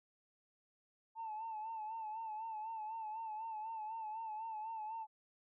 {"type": "tone with vibrato", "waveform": "sine", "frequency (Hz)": 880, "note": "A5", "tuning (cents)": 0, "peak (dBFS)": -40, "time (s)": [1.15, 5.07], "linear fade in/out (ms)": 50, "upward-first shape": "sine", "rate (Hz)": 4, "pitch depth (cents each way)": 60, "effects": ["tanh soft clip ceiling -37 dBFS"]}